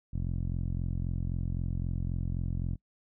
10% pulse tone with low-pass filter, 43.82 Hz, F1, 7 cents sharp, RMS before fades -32 dBFS, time 0.13-2.76 s, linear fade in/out 10 ms, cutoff 150 Hz, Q 0.68, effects noise-tail reverb RT60 0.1 s tail -25 dB re dry

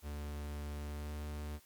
45% pulse tone with pitch glide, 73.42 to 74.49 Hz, D2 to D2, 0 to +25 cents, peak -40 dBFS, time 0.02-1.6 s, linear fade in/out 50 ms, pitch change +25 cents, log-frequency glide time 0.78-1.15 s, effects white hiss -65 dBFS RMS until 1.65 s + Opus 48 kbps

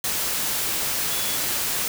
sine tone in noise, 3400 Hz, G#7, 40 cents sharp, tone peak -34 dBFS, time 1.11-1.37 s, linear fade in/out 2 ms, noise white, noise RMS -25 dBFS, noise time 0.04-1.88 s, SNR -12 dB, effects none

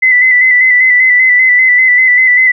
sine tone with vibrato, 2009 Hz, B6, 29 cents sharp, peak -4 dBFS, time 0.02-2.52 s, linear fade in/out 10 ms, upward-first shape square, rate 5.1 Hz, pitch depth 30 cents each way, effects none

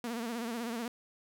sawtooth tone with vibrato, 233.1 Hz, A#3, in tune, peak -31 dBFS, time 0.04-0.88 s, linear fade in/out 2 ms, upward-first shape sine, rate 16 Hz, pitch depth 82 cents each way, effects none

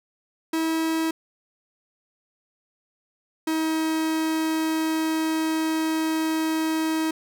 45% pulse tone pair in turn, 322.7 / 318.3 Hz, E4 / D#4, -37 / +39 cents, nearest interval unison, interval 24 cents, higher first, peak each -22 dBFS, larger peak neither, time 0.53-1.11 / 3.47-7.11 s, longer second, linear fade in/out 5 ms, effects none

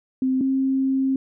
sine tone pair in turn, 260.7 / 266.6 Hz, C4 / C4, -6 / +33 cents, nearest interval unison, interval 39 cents, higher second, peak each -18 dBFS, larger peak neither, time 0.22-0.41 / 0.41-1.16 s, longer second, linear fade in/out 2 ms, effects none

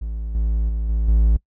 triangle tone with level steps, 55 Hz, A1, in tune, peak -22 / -15 / -18 / -15 / -10 dBFS, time 0.01-1.37 s, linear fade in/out 10 ms, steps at 0.35 / 0.69 / 0.89 / 1.08 s, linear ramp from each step 2 ms, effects noise-tail reverb RT60 0.1 s tail -23 dB re dry

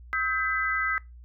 sine tone cluster, 1283 / 1577 / 2007 Hz, E6 / G6 / B6, -47 / +10 / +27 cents, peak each -29 dBFS, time 0.13-0.98 s, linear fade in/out 0 ms, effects noise-tail reverb RT60 0.2 s tail -21 dB re dry + added 60 Hz sine -44 dBFS peak until 1.24 s

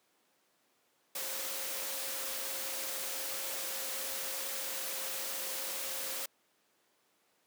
sine tone in noise, 535 Hz, C5, 38 cents sharp, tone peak -49 dBFS, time 1.15-6.26 s, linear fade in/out 5 ms, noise white, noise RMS -38 dBFS, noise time 1.15-6.26 s, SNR -14 dB, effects pink hiss -72 dBFS RMS until 7.46 s + high-pass 300 Hz 12 dB/octave

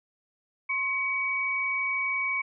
sine tone pair together, 1065.8 / 2263 Hz, C6 / C#7, +32 / +35 cents, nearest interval octave + minor second, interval 1303 cents, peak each -34 / -26 dBFS, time 0.69-2.42 s, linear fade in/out 10 ms, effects none

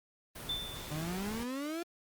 pink noise, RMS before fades -44 dBFS, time 0.35-1.44 s, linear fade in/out 10 ms
sine tone with exponential decay, 3536 Hz, A7, 8 cents sharp, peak -31 dBFS, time 0.49-1.18 s, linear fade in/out 2 ms, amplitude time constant 150 ms
35% pulse exponential sweep, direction up, 146.83 to 349.2 Hz, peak -34 dBFS, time 0.91-1.83 s, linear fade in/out 5 ms
effects Opus 32 kbps

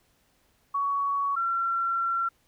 sine tone pair in turn, 1122 / 1361.7 Hz, C#6 / F6, +21 / -44 cents, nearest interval minor third, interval 335 cents, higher second, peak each -24 dBFS, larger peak neither, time 0.74-1.36 / 1.36-2.29 s, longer second, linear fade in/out 10 ms, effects pink hiss -67 dBFS RMS until 2.47 s

